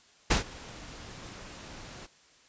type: noise with ADSR envelope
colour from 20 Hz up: pink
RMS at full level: -22 dBFS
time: 0.3-2.07 s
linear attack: 10 ms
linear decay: 120 ms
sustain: -23 dB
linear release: 17 ms
effects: white hiss -60 dBFS RMS until 2.48 s + resampled to 16000 Hz